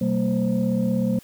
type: tone cluster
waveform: sine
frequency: 125.1 / 191.3 / 227.9 / 524 Hz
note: B2 / G3 / A#3 / C5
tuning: +23 / -42 / -39 / +2 cents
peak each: -28 / -22 / -22 / -28 dBFS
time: 0.01-1.19 s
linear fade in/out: 5 ms
effects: tanh soft clip ceiling -12 dBFS + white hiss -51 dBFS RMS until 1.23 s